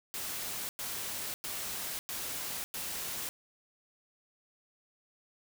white noise bursts, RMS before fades -38 dBFS, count 5, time 0.14-3.29 s, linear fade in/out 0 ms, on 550 ms, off 100 ms, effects none

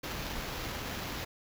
pink noise with sample-and-hold, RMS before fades -38 dBFS, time 0.03-1.25 s, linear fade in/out 10 ms, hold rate 8820 Hz, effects none

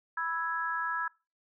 sine chord, E major, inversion second, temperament equal, 987.8 / 1318.5 / 1661.2 Hz, B5 / E6 / G#6, 0 / 0 / 0 cents, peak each -36 / -34 / -33 dBFS, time 0.17-1.08 s, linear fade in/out 5 ms, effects noise-tail reverb RT60 0.3 s tail -24 dB re dry

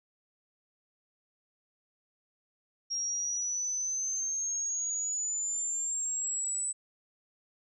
sine exponential sweep, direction up, 5588 to 8000 Hz, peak -30 dBFS, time 2.9-6.73 s, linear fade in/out 20 ms, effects none

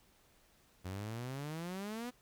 sawtooth exponential sweep, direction up, 89.3 to 252 Hz, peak -36 dBFS, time 0.84-2.11 s, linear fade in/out 20 ms, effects pink hiss -68 dBFS RMS until 2.21 s

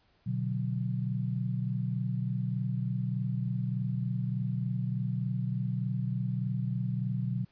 sine chord, B minor, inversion none, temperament equal, 123.47 / 146.83 / 185 Hz, B2 / D3 / F#3, 0 / 0 / 0 cents, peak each -31 / -36 / -34 dBFS, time 0.26-7.45 s, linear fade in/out 10 ms, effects pink hiss -68 dBFS RMS until 7.51 s + resampled to 11025 Hz

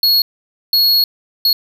square tone bursts at uneven times, 4331 Hz, C#8, 41 cents flat, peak -10 dBFS, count 3, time 0.03-0.22 / 0.73-1.04 / 1.45-1.53 s, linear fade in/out 2 ms, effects none

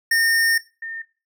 square / sine tone pair in turn, 1826 / 1817.8 Hz, A#6 / A#6, -36 / -44 cents, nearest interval unison, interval 8 cents, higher first, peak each -16 / -28 dBFS, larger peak first, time 0.11-0.58 / 0.82-1.02 s, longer first, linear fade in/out 5 ms, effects noise-tail reverb RT60 0.3 s tail -18 dB re dry

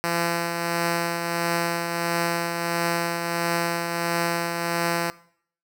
5% pulse tone with tremolo, 170 Hz, F3, 46 cents flat, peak -10 dBFS, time 0.04-5.1 s, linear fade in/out 0 ms, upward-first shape triangle, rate 1.5 Hz, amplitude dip 45%, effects noise-tail reverb RT60 0.6 s tail -20 dB re dry

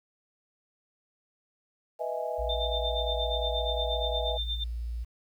sine chord, E major seventh, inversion second, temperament equal, 493.9 / 622.3 / 659.3 / 830.6 Hz, B4 / D#5 / E5 / G#5, 0 / 0 / 0 / 0 cents, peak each -36 / -34 / -35 / -37 dBFS, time 1.99-4.38 s, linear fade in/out 20 ms
sine tone, 58.27 Hz, A#1, in tune, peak -31 dBFS, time 2.38-5.05 s, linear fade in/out 20 ms
sine tone with tremolo, 3587 Hz, A7, 33 cents sharp, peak -29 dBFS, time 2.49-4.64 s, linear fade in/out 5 ms, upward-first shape sine, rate 8.5 Hz, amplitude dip 80%
effects 10-bit

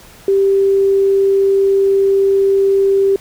sine tone, 392 Hz, G4, in tune, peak -9 dBFS, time 0.28-3.16 s, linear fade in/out 2 ms, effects pink hiss -41 dBFS RMS until 3.2 s

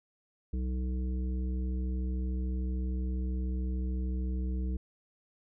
harmonic tone, 63.1 Hz, B1, 38 cents sharp, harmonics 1 / 3 / 5 / 7, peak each -30 / -39 / -44 / -50 dBFS, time 0.53-4.77 s, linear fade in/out 5 ms, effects none

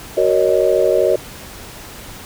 sine chord, D# minor seventh, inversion first, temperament just, 373.4 / 466.7 / 560 / 622.3 Hz, F#4 / A#4 / C#5 / D#5, +16 / +2 / +18 / 0 cents, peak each -17 dBFS, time 0.17-1.16 s, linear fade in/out 5 ms, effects pink hiss -35 dBFS RMS until 2.25 s

